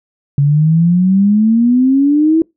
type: exponential sweep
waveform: sine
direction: up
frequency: 139.3 to 329.6 Hz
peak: -7 dBFS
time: 0.38-2.42 s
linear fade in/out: 2 ms
effects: noise-tail reverb RT60 0.2 s tail -26 dB re dry

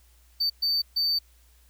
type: tone bursts at uneven times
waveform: triangle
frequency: 4579 Hz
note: D8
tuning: 45 cents flat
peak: -21 dBFS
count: 3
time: 0.4-0.5 / 0.62-0.82 / 0.96-1.19 s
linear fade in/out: 10 ms
effects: added 60 Hz sine -56 dBFS peak until 1.69 s + white hiss -63 dBFS RMS until 1.69 s

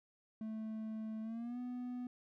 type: tone with pitch glide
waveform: triangle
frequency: 219.1 to 247.4 Hz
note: A3 to B3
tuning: -7 to +3 cents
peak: -38 dBFS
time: 0.41-2.07 s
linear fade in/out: 2 ms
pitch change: +210 cents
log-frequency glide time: 1.22-1.59 s
effects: none

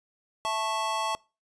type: chord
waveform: square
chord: A major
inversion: second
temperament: just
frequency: 660 / 880 / 1100 Hz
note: E5 / A5 / C#6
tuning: +2 / 0 / -14 cents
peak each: -35 / -31 / -32 dBFS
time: 0.45-1.15 s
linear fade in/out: 0 ms
effects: noise-tail reverb RT60 0.3 s tail -24 dB re dry + resampled to 22050 Hz

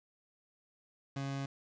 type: tone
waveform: 30% pulse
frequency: 137.6 Hz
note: C#3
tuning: 12 cents flat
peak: -33 dBFS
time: 1.16-1.46 s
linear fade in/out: 5 ms
effects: resampled to 16000 Hz + 10-bit

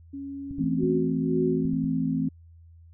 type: tone with pitch glide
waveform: sine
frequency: 277.2 to 279 Hz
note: C#4 to C#4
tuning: 0 to +11 cents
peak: -33 dBFS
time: 0.13-1 s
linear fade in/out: 10 ms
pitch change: +11 cents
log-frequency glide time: 0.32-0.86 s
type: clicks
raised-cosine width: 5 ms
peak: -26 dBFS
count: 7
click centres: 0.511 / 0.584 / 0.64 / 0.835 / 1.653 / 1.734 / 1.843 s
type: chord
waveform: sine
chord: A minor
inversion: second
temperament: equal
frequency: 164.81 / 220 / 261.6 Hz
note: E3 / A3 / C4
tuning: 0 / 0 / 0 cents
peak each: -28 / -30 / -26 dBFS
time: 0.59-2.29 s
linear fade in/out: 5 ms
type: tone with tremolo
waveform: sine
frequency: 367.3 Hz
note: F#4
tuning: 13 cents flat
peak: -23 dBFS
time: 0.78-1.73 s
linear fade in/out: 50 ms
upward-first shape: sine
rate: 1.9 Hz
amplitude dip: 85%
effects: added 83 Hz sine -48 dBFS peak until 2.93 s

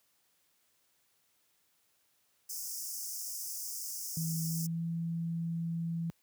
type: high-pass noise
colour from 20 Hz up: pink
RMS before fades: -40 dBFS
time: 2.49-4.67 s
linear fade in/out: 10 ms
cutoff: 5100 Hz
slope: 96 dB/octave
type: tone with pitch glide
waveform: sine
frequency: 162.4 to 166.77 Hz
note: E3 to E3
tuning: -26 to +20 cents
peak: -32 dBFS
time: 4.17-6.1 s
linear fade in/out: 0 ms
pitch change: +46 cents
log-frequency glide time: 4.45-4.82 s
effects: white hiss -73 dBFS RMS until 6.22 s + high-pass 60 Hz 12 dB/octave

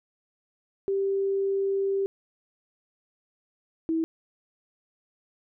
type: tone pair in turn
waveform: sine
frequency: 392 / 324.4 Hz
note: G4 / E4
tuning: 0 / -28 cents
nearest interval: minor third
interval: 328 cents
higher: first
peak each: -23 dBFS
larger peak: neither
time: 0.88-2.06 / 3.89-4.04 s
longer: first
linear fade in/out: 0 ms
effects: none

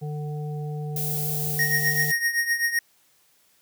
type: harmonic tone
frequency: 149.5 Hz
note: D3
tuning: 31 cents sharp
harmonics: 1 / 3 / 5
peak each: -28 / -38 / -42 dBFS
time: 0.01-2.12 s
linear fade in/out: 20 ms
type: noise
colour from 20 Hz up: violet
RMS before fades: -29 dBFS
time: 0.96-2.12 s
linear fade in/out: 5 ms
type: tone with tremolo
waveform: square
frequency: 1864.7 Hz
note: A#6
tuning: in tune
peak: -19 dBFS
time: 1.59-2.79 s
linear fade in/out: 2 ms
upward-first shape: triangle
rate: 7.8 Hz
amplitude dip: 80%
effects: white hiss -62 dBFS RMS until 3.61 s + high-pass 80 Hz 12 dB/octave

